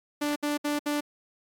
sawtooth tone bursts, 293.7 Hz, D4, in tune, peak -22 dBFS, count 4, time 0.21-1.008 s, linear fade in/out 10 ms, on 150 ms, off 66 ms, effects AAC 48 kbps

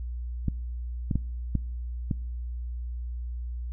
clicks, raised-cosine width 5 ms, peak -13 dBFS, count 5, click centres 0.483 / 1.112 / 1.156 / 1.553 / 2.112 s, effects noise-tail reverb RT60 0.9 s tail -25 dB re dry + added 60 Hz sine -31 dBFS peak until 3.72 s

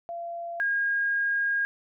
sine tone pair in turn, 684 / 1626.8 Hz, F5 / G#6, -36 / -36 cents, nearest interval octave + minor third, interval 1500 cents, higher second, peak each -32 / -23 dBFS, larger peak second, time 0.09-0.6 / 0.6-1.65 s, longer second, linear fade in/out 0 ms, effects none

